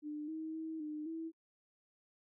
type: tone with pitch steps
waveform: sine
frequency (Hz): 299.5 / 317.2 / 319.9 / 303.3 / 325.2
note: D4 / D#4 / D#4 / D#4 / E4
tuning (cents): +34 / +33 / +48 / -44 / -23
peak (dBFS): -39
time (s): 0.02-1.32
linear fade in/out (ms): 50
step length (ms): 260
effects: noise-tail reverb RT60 0.1 s tail -26 dB re dry